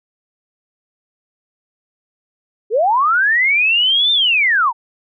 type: linear two-way sweep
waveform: sine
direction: up then down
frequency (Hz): 392 to 3618 to 861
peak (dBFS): -11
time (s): 2.7-4.73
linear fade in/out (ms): 50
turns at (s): 4.12
effects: none